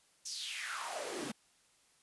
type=noise with high-pass filter sweep; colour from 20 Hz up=pink; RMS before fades=-41 dBFS; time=0.25-1.32 s; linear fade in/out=10 ms; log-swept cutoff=6200 to 220 Hz; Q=4.2; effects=white hiss -69 dBFS RMS until 2.02 s + resampled to 24000 Hz